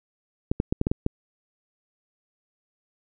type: clicks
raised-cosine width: 3 ms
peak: -9 dBFS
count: 7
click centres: 0.515 / 0.601 / 0.725 / 0.814 / 0.869 / 0.915 / 1.064 s
effects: none